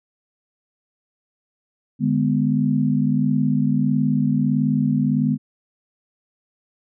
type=chord; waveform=sine; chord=G# diminished; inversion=second; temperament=just; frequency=149.51 / 207.7 / 249.2 Hz; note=D3 / G#3 / B3; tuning=+31 / 0 / +16 cents; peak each=-21 / -21 / -20 dBFS; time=1.99-5.38 s; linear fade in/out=50 ms; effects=none